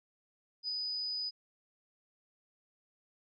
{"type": "tone with ADSR envelope", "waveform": "sine", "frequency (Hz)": 4978, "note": "D#8", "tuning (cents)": 0, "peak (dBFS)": -32, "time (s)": [0.63, 1.31], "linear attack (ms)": 54, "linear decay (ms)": 8, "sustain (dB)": -2, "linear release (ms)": 29, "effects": []}